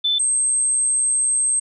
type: tone pair in turn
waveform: sine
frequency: 3520 / 8356 Hz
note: A7 / C9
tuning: 0 / -3 cents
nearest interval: octave + minor third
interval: 1497 cents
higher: second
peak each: -16 dBFS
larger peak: neither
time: 0.04-0.19 / 0.19-1.6 s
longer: second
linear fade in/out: 10 ms
effects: none